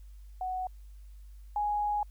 sine tone pair in turn, 742 / 831.2 Hz, F#5 / G#5, +5 / +1 cents, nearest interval major second, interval 196 cents, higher second, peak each -31 / -27 dBFS, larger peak second, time 0.41-0.67 / 1.56-2.03 s, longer second, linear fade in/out 2 ms, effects added 50 Hz sine -46 dBFS peak until 2.1 s + white hiss -70 dBFS RMS until 2.1 s

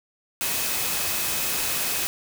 sine tone in noise, 2549 Hz, D#7, 41 cents sharp, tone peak -37 dBFS, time 0.41-2.07 s, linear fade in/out 0 ms, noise white, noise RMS -26 dBFS, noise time 0.41-2.07 s, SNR -14 dB, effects none

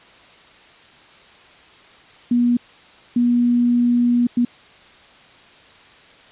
sine tone bursts at uneven times, 241.3 Hz, B3, 40 cents flat, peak -13 dBFS, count 3, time 2.31-2.57 / 3.16-4.27 / 4.37-4.45 s, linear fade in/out 5 ms, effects white hiss -47 dBFS RMS until 6.31 s + resampled to 8000 Hz

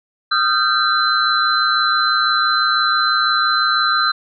sine tone cluster, 1236 / 1362 / 1558 / 4049 Hz, D#6 / F6 / G6 / B7, -12 / -44 / -11 / +42 cents, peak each -19 dBFS, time 0.31-4.12 s, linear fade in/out 10 ms, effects none

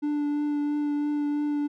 triangle tone with vibrato, 293.5 Hz, D4, 1 cent flat, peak -22 dBFS, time 0.02-1.68 s, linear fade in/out 20 ms, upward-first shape triangle, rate 3 Hz, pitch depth 15 cents each way, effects none

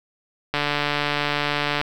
click train, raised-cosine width 0.3 ms, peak -6 dBFS, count 187, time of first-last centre 0.54-1.814 s, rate 146 Hz, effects 7-bit

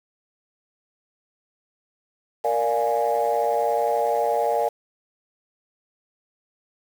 sine chord, Bb dominant seventh, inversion none, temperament equal, 466.2 / 587.3 / 698.5 / 830.6 Hz, Bb4 / D5 / F5 / Ab5, 0 / 0 / 0 / 0 cents, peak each -24 dBFS, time 2.44-4.69 s, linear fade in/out 10 ms, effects tanh soft clip ceiling -12 dBFS + 7-bit

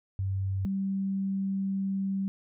sine tone pair in turn, 96.5 / 194.23 Hz, G2 / G3, -27 / -16 cents, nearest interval octave, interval 1211 cents, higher second, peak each -27 / -27 dBFS, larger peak neither, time 0.19-0.65 / 0.65-2.28 s, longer second, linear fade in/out 0 ms, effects none

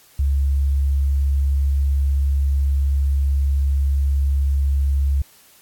sine tone, 69.3 Hz, C#2, in tune, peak -15 dBFS, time 0.19-5.22 s, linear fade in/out 5 ms, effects white hiss -51 dBFS RMS until 5.61 s + AAC 64 kbps

